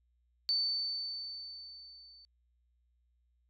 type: tone with level ramp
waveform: sine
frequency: 4531 Hz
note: C#8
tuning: 37 cents sharp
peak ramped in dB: -27 to -55 dBFS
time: 0.49-2.25 s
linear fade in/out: 0 ms
effects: added 60 Hz sine -70 dBFS peak until 3.49 s